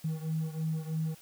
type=beating tone pair; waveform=triangle; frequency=157.8 / 160.9 Hz; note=D#3 / E3; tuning=+25 / -42 cents; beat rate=3.1 Hz; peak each=-29 / -32 dBFS; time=0.04-1.15 s; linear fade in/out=10 ms; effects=tanh soft clip ceiling -26 dBFS + white hiss -56 dBFS RMS until 1.21 s